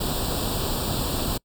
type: noise with comb filter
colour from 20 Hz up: pink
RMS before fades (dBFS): -26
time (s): 0-1.38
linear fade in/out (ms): 10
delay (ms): 0.24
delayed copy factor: +0.85
effects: noise-tail reverb RT60 0.1 s tail -26 dB re dry